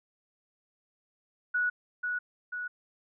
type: tone with echo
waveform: sine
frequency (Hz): 1467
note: F#6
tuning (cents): -15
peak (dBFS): -25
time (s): 1.54-1.7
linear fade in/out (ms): 10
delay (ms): 490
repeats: 2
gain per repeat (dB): -4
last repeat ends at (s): 2.68
effects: none